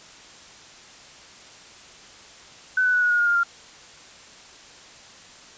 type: tone with pitch steps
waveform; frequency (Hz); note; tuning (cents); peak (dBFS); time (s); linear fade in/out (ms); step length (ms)
sine; 1509 / 1491.7 / 1474.5 / 1457.6 / 1440.9 / 1424.3 / 1407.9 / 1391.8; F#6 / F#6 / F#6 / F#6 / F#6 / F6 / F6 / F6; +34 / +14 / -6 / -26 / -46 / +34 / +14 / -6; -17; 2.77-3.434; 5; 83
effects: white hiss -46 dBFS RMS until 5.57 s + resampled to 16000 Hz